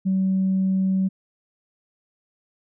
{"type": "tone", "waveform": "sine", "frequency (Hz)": 190, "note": "F#3", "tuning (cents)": 46, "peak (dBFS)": -17, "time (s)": [0.05, 1.09], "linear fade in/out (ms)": 20, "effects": ["tanh soft clip ceiling -14 dBFS"]}